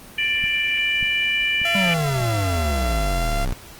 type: harmonic tone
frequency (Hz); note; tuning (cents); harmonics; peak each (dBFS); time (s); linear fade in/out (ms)
590; D5; +8; 3 / 4 / 5; -27 / -20 / -24; 0.18-1.94; 5
type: click train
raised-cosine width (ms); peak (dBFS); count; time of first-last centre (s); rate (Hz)
5; -21; 4; 0.44-2.205; 1.7
type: tone with pitch glide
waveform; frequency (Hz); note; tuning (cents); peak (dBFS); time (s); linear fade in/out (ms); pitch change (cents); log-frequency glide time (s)
sawtooth; 679 to 688.9; F5 to F5; -49 to -24; -21; 1.65-3.45; 2; +25; 2.82-3.28
type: exponential sweep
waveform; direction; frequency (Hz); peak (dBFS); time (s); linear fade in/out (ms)
square; down; 202.1 to 30.05; -21; 1.75-3.53; 0
effects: pink hiss -42 dBFS RMS until 3.79 s + Opus 24 kbps